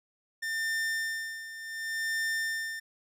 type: tone with tremolo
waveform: 45% pulse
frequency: 1800 Hz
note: A6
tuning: 39 cents sharp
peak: -28 dBFS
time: 0.42-2.8 s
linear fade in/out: 10 ms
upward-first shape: sine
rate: 0.68 Hz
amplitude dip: 75%
effects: resampled to 32000 Hz